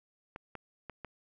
clicks, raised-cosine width 0.5 ms, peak -27 dBFS, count 4, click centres 0.361 / 0.553 / 0.897 / 1.047 s, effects none

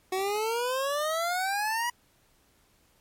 25% pulse exponential sweep, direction up, 369.4 to 976 Hz, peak -23 dBFS, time 0.12-1.9 s, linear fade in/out 5 ms, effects pink hiss -65 dBFS RMS until 3 s + MP3 64 kbps

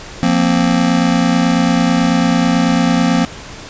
square chord, F suspended fourth, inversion none, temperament just, 174.61 / 232.8 / 261.9 Hz, F3 / Bb3 / C4, 0 / -2 / +2 cents, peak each -16 dBFS, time 0.23-3.25 s, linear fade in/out 0 ms, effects pink hiss -32 dBFS RMS until 3.69 s + resampled to 16000 Hz

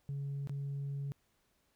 sine tone with dropouts, 140 Hz, C#3, 18 cents sharp, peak -34 dBFS, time 0.09-1.12 s, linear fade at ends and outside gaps 0 ms, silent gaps 0.473-0.495 s, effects tanh soft clip ceiling -34 dBFS + pink hiss -75 dBFS RMS until 1.75 s

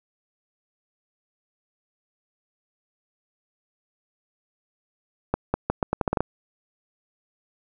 accelerating click train, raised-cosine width 1 ms, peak -7 dBFS, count 10, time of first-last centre 5.34-6.206 s, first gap 200 ms, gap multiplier 0.8, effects none

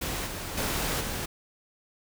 pink noise with level steps, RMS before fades -32 / -36 / -29 / -33 dBFS, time 0.01-1.26 s, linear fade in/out 10 ms, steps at 0.26 / 0.57 / 1 s, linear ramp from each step 10 ms, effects none

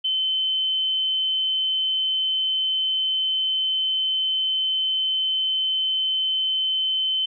sine tone, 3066 Hz, G7, 39 cents flat, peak -20 dBFS, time 0.04-7.26 s, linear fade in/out 10 ms, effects none

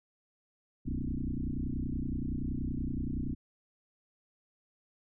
sine tone with frequency modulation, 110 Hz, A2, in tune, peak -31 dBFS, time 0.85-3.35 s, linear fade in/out 20 ms, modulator 30.6 Hz, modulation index 5.9, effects none

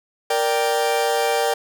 40% pulse chord, G minor, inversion first, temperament equal, 466.2 / 587.3 / 784 Hz, Bb4 / D5 / G5, 0 / 0 / 0 cents, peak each -21 / -23 / -21 dBFS, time 0.3-1.54 s, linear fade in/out 5 ms, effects none

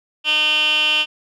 15% pulse tone with band-pass filter, 305 Hz, D#4, 34 cents flat, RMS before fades -17 dBFS, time 0.24-1.06 s, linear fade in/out 50 ms, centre 2900 Hz, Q 8.7, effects none

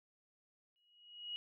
sine tone with exponential growth, 2900 Hz, F#7, 35 cents flat, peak -38 dBFS, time 0.76-1.36 s, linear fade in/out 0 ms, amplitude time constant 130 ms, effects none

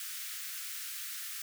white high-pass noise, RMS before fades -41 dBFS, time 0-1.42 s, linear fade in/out 2 ms, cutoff 1300 Hz, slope 48 dB/octave, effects none

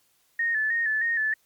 sine tone with vibrato, 1796 Hz, A6, 35 cents sharp, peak -22 dBFS, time 0.39-1.34 s, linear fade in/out 5 ms, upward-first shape square, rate 3.2 Hz, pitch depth 55 cents each way, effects white hiss -66 dBFS RMS until 1.45 s + MP3 96 kbps

